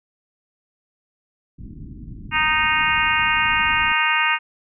pink low-pass noise, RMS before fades -36 dBFS, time 1.58-3.93 s, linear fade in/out 10 ms, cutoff 310 Hz, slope 48 dB/octave
harmonic tone, 310 Hz, D#4, 6 cents flat, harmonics 3 / 4 / 5 / 6 / 7 / 8 / 9, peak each -24 / -24 / -24 / -24 / -24 / -24 / -24 dBFS, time 2.31-4.39 s, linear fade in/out 50 ms
effects none

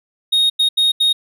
triangle tone bursts at uneven times, 3729 Hz, A#7, in tune, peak -10 dBFS, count 4, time 0.32-0.5 / 0.59-0.69 / 0.77-0.92 / 1-1.13 s, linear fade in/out 10 ms, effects none

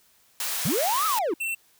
white high-pass noise, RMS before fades -29 dBFS, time 0.4-1.19 s, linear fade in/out 2 ms, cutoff 700 Hz, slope 12 dB/octave
triangle linear two-way sweep, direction up then down, 116.7 to 1318.5 to 287.9 Hz, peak -21 dBFS, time 0.65-1.34 s, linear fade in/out 5 ms, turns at 1.06 s
square tone, 2694 Hz, E7, 37 cents sharp, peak -27 dBFS, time 1.4-1.55 s, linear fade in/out 10 ms
effects white hiss -61 dBFS RMS until 1.79 s

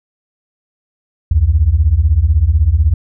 sine beating tone pair, 67.9 / 83.9 Hz, C#2 / E2, -35 / +31 cents, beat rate 16 Hz, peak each -11 / -10 dBFS, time 1.31-2.94 s, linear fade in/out 5 ms, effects tanh soft clip ceiling 0 dBFS

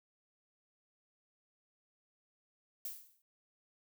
violet noise with exponential decay, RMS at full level -39 dBFS, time 2.85-3.22 s, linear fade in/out 2 ms, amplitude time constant 79 ms, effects none

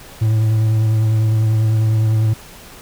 triangle tone with vibrato, 109.8 Hz, A2, 3 cents flat, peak -10 dBFS, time 0.21-2.34 s, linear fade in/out 10 ms, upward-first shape sine, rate 10 Hz, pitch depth 20 cents each way, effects pink hiss -39 dBFS RMS until 2.81 s

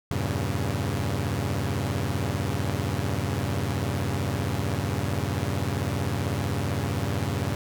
sawtooth chord, E diminished seventh, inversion none, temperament equal with one note detuned, 82.41 / 98 / 118.1 / 138.59 Hz, E2 / G2 / Bb2 / Db3, 0 / 0 / +23 / 0 cents, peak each -29 / -25 / -28 / -27 dBFS, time 0.11-7.55 s, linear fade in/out 0 ms, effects none

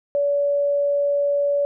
sine tone, 571 Hz, D5, 49 cents flat, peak -17 dBFS, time 0.15-1.65 s, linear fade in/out 0 ms, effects none

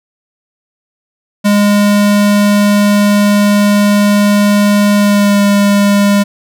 square tone with pitch glide, 205.1 to 202.3 Hz, G#3 to G#3, -21 to -45 cents, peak -7 dBFS, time 1.44-6.24 s, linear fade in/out 20 ms, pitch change -24 cents, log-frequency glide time 4.97-5.41 s, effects none

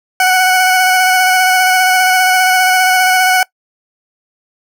20% pulse tone with vibrato, 742 Hz, F#5, 5 cents sharp, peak -3 dBFS, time 0.2-3.43 s, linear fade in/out 2 ms, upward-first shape square, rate 15 Hz, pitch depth 14 cents each way, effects noise-tail reverb RT60 0.1 s tail -22 dB re dry

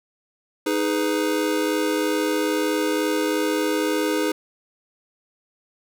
square chord, G# minor, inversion second, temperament just, 311.5 / 415.3 / 498.4 Hz, D#4 / G#4 / B4, +2 / 0 / +16 cents, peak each -24 / -26 / -27 dBFS, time 0.66-4.32 s, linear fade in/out 5 ms, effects none

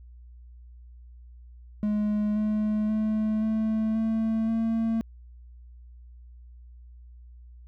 triangle tone with pitch steps, 210 / 213.1 / 216.2 / 219.3 / 222.5 / 225.7 Hz, G#3 / G#3 / A3 / A3 / A3 / A3, +19 / +45 / -30 / -6 / +20 / +44 cents, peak -21 dBFS, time 1.83-5.01 s, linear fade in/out 0 ms, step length 530 ms, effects added 60 Hz sine -45 dBFS peak until 7.67 s

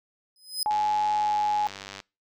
sawtooth tone with exponential growth, 5040 Hz, D#8, 21 cents sharp, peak -20 dBFS, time 0.36-0.63 s, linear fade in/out 1 ms, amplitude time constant 58 ms
sine tone with pitch glide, 846 to 840.2 Hz, G#5 to G#5, +32 to +20 cents, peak -22 dBFS, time 0.66-1.67 s, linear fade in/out 0 ms, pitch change -12 cents, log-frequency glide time 1.03-1.55 s
click train, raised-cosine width 0.2 ms, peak -21 dBFS, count 128, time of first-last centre 0.71-2.002 s, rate 98.3 Hz
effects noise-tail reverb RT60 0.3 s tail -26 dB re dry

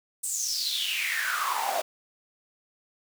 pink noise with high-pass filter sweep, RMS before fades -29 dBFS, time 0.23-1.82 s, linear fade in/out 10 ms, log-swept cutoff 8500 to 620 Hz, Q 7.8, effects none

